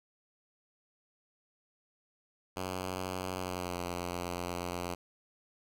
5% pulse tone with pitch glide, 92.5 to 88.27 Hz, F#2 to F2, 0 to +19 cents, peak -24 dBFS, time 2.56-4.95 s, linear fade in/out 10 ms, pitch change -81 cents, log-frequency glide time 3.36-3.79 s, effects none

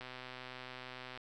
click train, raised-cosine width 0.3 ms, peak -30 dBFS, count 149, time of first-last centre 0.01-1.175 s, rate 127 Hz, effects none

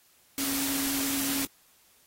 sine tone in noise, 275.2 Hz, C#4, 12 cents flat, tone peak -32 dBFS, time 0.38-1.45 s, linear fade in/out 0 ms, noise white, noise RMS -31 dBFS, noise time 0.38-1.45 s, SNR -4 dB, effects white hiss -62 dBFS RMS until 2.06 s + AAC 48 kbps

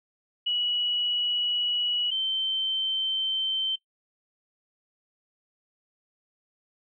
sine tone pair in turn, 2929 / 3103 Hz, F#7 / G7, -18 / -18 cents, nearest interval minor second, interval 100 cents, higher second, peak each -24 dBFS, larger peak neither, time 0.46-2.11 / 2.11-3.76 s, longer neither, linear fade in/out 10 ms, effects noise-tail reverb RT60 0.1 s tail -19 dB re dry

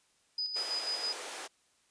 sine tone with tremolo, 4978 Hz, D#8, in tune, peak -31 dBFS, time 0.38-1.13 s, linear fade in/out 5 ms, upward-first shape square, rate 6.1 Hz, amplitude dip 50%
pink high-pass noise, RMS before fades -42 dBFS, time 0.55-1.48 s, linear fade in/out 20 ms, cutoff 410 Hz, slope 24 dB/octave
effects white hiss -70 dBFS RMS until 1.9 s + resampled to 22050 Hz

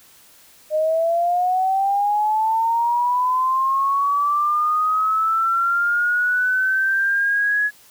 sine linear sweep, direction up, 610 to 1690 Hz, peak -16 dBFS, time 0.7-7.71 s, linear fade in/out 50 ms, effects white hiss -50 dBFS RMS until 7.9 s

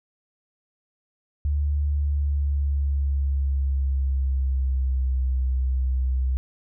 sine tone with pitch glide, 72.7 to 64.4 Hz, D2 to C2, -17 to -27 cents, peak -20 dBFS, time 1.45-6.37 s, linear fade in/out 0 ms, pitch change -210 cents, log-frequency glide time 1.87-5.19 s, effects none

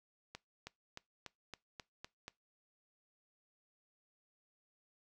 accelerating click train, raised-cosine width 0.2 ms, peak -28 dBFS, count 8, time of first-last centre 0.35-2.281 s, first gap 320 ms, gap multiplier 0.95, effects noise-tail reverb RT60 0.2 s tail -22 dB re dry

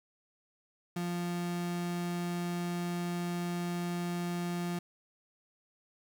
35% pulse tone, 174.61 Hz, F3, in tune, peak -31 dBFS, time 0.96-4.79 s, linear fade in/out 5 ms, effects 10-bit

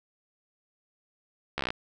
slowing click train, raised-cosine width 0.3 ms, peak -13 dBFS, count 9, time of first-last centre 1.58-1.704 s, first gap 14 ms, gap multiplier 1.03, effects none

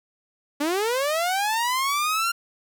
sawtooth linear sweep, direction up, 279.1 to 1396.9 Hz, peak -18 dBFS, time 0.6-2.32 s, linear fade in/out 10 ms, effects none

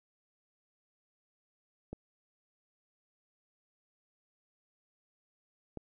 clicks, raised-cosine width 2 ms, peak -27 dBFS, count 2, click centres 1.93 / 5.773 s, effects none

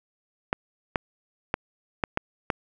clicks, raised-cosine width 0.5 ms, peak -8 dBFS, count 6, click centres 0.529 / 0.958 / 1.541 / 2.038 / 2.174 / 2.502 s, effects none

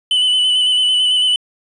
triangle tone with vibrato, 3000 Hz, F#7, 23 cents sharp, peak -10 dBFS, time 0.11-1.36 s, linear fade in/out 2 ms, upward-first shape square, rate 9 Hz, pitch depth 22 cents each way, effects resampled to 24000 Hz + 8-bit

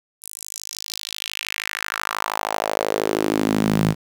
sawtooth tone with high-pass filter sweep, 52.9 Hz, G#1, 33 cents sharp, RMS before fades -24 dBFS, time 0.21-3.95 s, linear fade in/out 50 ms, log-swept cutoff 10000 to 150 Hz, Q 2.7, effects 8-bit

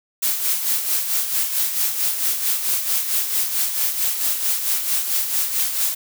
blue noise with tremolo, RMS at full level -19 dBFS, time 0.22-5.95 s, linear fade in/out 10 ms, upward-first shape sine, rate 4.5 Hz, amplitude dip 55%, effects none

